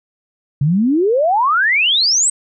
sine exponential sweep, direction up, 133.9 to 8372 Hz, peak -11 dBFS, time 0.61-2.3 s, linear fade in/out 5 ms, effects none

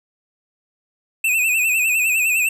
square tone with vibrato, 2578 Hz, E7, 39 cents flat, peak -16 dBFS, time 1.24-2.49 s, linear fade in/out 5 ms, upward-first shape sine, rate 9.9 Hz, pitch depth 86 cents each way, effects none

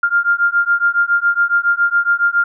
sine beating tone pair, 1396.9 / 1404.1 Hz, F6 / F6, 0 / +9 cents, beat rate 7.2 Hz, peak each -15 dBFS, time 0.03-2.44 s, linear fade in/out 5 ms, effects none

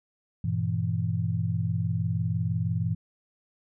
sine chord, E diminished, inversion first, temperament just, 98.89 / 118.67 / 164.81 Hz, G2 / Bb2 / E3, +16 / +31 / 0 cents, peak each -29 dBFS, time 0.44-2.95 s, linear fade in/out 5 ms, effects none

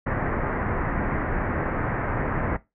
pink low-pass noise, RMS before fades -26 dBFS, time 0.06-2.57 s, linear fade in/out 10 ms, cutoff 2000 Hz, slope 48 dB/octave, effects noise-tail reverb RT60 0.2 s tail -18 dB re dry

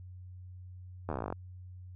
slowing click train, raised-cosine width 1 ms, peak -21 dBFS, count 15, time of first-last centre 1.09-1.325 s, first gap 12 ms, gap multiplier 1.05, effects added 91 Hz sine -45 dBFS peak until 1.95 s

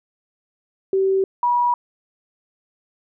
sine tone pair in turn, 384.8 / 967.7 Hz, G4 / B5, -32 / -36 cents, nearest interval octave + major third, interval 1596 cents, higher second, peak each -15 dBFS, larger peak neither, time 0.93-1.24 / 1.43-1.74 s, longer neither, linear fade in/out 2 ms, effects none

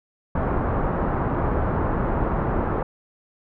pink low-pass noise, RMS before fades -23 dBFS, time 0.35-2.83 s, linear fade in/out 5 ms, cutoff 1300 Hz, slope 24 dB/octave, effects none

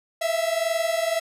45% pulse tone pair together, 650.2 / 672 Hz, E5 / E5, -24 / +33 cents, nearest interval minor second, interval 57 cents, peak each -25 dBFS, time 0.21-1.2 s, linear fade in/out 10 ms, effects resampled to 32000 Hz

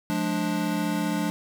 square chord, D diminished, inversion first, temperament just, 176.2 / 211.4 / 293.7 Hz, F3 / Ab3 / D4, +16 / +31 / 0 cents, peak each -30 / -30 / -29 dBFS, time 0.1-1.3 s, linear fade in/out 0 ms, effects none

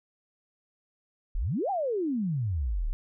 sine exponential two-way sweep, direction up then down, 30.87 to 823 to 30.87 Hz, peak -26 dBFS, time 1.35-2.93 s, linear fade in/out 0 ms, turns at 1.7 s, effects none

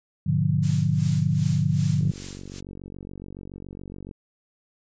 sine chord, G# diminished seventh, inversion none, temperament just, 103.83 / 124.59 / 149.51 / 179.41 Hz, G#2 / B2 / D3 / F3, 0 / +16 / +31 / +47 cents, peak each -26 / -28 / -22 / -26 dBFS, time 0.26-2.11 s, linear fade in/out 10 ms
blue noise with tremolo, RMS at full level -34 dBFS, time 0.62-2.61 s, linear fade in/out 20 ms, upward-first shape sine, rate 2.6 Hz, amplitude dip 85%
click train, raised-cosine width 3 ms, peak -26 dBFS, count 100, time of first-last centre 2.01-4.112 s, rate 47.1 Hz
effects resampled to 16000 Hz

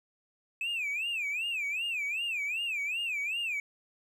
triangle tone with vibrato, 2528 Hz, D#7, 27 cents sharp, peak -28 dBFS, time 0.61-3.6 s, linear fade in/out 2 ms, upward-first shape sine, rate 2.6 Hz, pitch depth 200 cents each way, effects tanh soft clip ceiling -25 dBFS

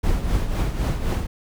brown noise with tremolo, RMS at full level -19 dBFS, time 0.03-1.27 s, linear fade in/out 10 ms, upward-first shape triangle, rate 3.9 Hz, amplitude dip 65%, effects none

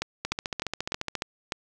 two click trains, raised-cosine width 0.2 ms, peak -12 / -11 dBFS, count 14 / 6, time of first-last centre 0.25-1.153 / 0.02-1.522 s, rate 14.4 / 3.33 Hz, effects none

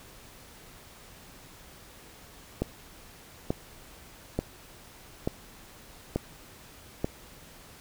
click train, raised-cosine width 2 ms, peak -13 dBFS, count 6, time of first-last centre 2.62-7.045 s, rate 1.13 Hz, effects pink hiss -51 dBFS RMS until 7.8 s

